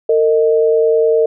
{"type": "tone pair together", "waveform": "sine", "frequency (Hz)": [454.8, 622.3], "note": ["A#4", "D#5"], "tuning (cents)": [-43, 0], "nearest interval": "perfect fourth", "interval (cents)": 543, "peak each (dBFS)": [-10, -16], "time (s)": [0.09, 1.26], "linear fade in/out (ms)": 5, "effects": []}